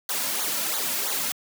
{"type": "noise with flanger", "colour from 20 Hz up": "white", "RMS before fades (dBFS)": -27, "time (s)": [0.09, 1.32], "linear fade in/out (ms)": 2, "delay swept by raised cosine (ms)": [0.37, 2.67], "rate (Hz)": 3, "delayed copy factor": -0.85, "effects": ["high-pass 200 Hz 12 dB/octave"]}